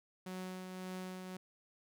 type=tone with tremolo; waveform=sawtooth; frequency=185 Hz; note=F#3; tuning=in tune; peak=-37 dBFS; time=0.26-1.37 s; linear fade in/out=5 ms; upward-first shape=triangle; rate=1.8 Hz; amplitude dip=40%; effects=none